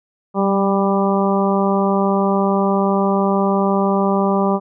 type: harmonic tone with a mistuned harmonic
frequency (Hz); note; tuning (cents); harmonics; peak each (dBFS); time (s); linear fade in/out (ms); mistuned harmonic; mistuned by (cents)
197.1; G3; +10; 1 / 2 / 3 / 4 / 5 / 6; -17 / -20 / -22 / -23 / -24 / -25; 0.34-4.6; 50; 1; -21
effects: none